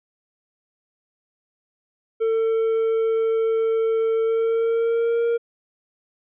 triangle tone with pitch glide, 448.8 to 467 Hz, A4 to A#4, +34 to +3 cents, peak -16 dBFS, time 2.2-5.38 s, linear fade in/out 20 ms, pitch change +69 cents, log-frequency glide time 4.17-5.26 s, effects resampled to 8000 Hz

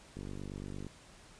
click train, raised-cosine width 3 ms, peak -30 dBFS, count 35, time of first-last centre 0.17-0.867 s, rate 48.8 Hz, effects pink hiss -57 dBFS RMS until 1.39 s + resampled to 22050 Hz

